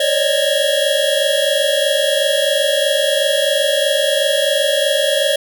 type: tone cluster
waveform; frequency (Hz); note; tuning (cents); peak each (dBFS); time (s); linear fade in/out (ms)
square; 548 / 571 / 616 / 3315; C#5 / D5 / D#5 / G#7; -20 / -49 / -17 / -4; -20; 0-5.36; 5
effects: none